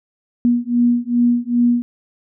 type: beating tone pair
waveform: sine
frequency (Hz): 239.2 / 241.7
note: A#3 / B3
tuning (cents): +45 / -37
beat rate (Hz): 2.5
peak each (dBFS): -16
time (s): 0.45-1.82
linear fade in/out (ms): 0
effects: none